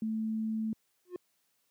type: tone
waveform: sine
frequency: 220 Hz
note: A3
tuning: in tune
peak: -30 dBFS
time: 0.02-0.73 s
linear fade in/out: 2 ms
type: tone with exponential growth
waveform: triangle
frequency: 358.6 Hz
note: F4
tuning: 46 cents sharp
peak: -30 dBFS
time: 1.05-1.16 s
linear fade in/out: 1 ms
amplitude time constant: 23 ms
effects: white hiss -75 dBFS RMS until 1.7 s + high-pass 100 Hz 12 dB/octave